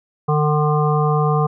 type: harmonic tone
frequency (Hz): 150.4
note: D3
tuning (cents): +42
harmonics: 1 / 3 / 5 / 7 / 8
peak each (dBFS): -16 / -21 / -23 / -24 / -25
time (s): 0.28-1.47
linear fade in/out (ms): 10
effects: none